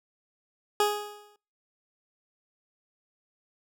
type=tone with exponential decay; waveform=20% pulse; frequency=415.3 Hz; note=G#4; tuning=in tune; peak=-15 dBFS; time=0.8-1.36 s; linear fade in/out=2 ms; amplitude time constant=120 ms; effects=noise-tail reverb RT60 0.4 s tail -25 dB re dry